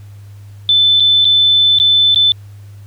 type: tone with dropouts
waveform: sine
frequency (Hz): 3520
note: A7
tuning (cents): 0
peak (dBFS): -7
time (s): 0.69-2.32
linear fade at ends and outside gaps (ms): 1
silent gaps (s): 0.999-1.004 / 1.246-1.252 / 1.787-1.799 / 2.146-2.159
effects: added 101 Hz sine -32 dBFS peak until 2.86 s + pink hiss -51 dBFS RMS until 2.86 s